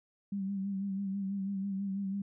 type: tone with vibrato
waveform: sine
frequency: 196 Hz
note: G3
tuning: in tune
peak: -32 dBFS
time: 0.32-2.22 s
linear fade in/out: 5 ms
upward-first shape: sine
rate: 6.1 Hz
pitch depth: 43 cents each way
effects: none